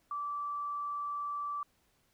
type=tone; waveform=sine; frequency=1162 Hz; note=D6; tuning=19 cents flat; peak=-34 dBFS; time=0.11-1.63 s; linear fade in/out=2 ms; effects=pink hiss -72 dBFS RMS until 2.13 s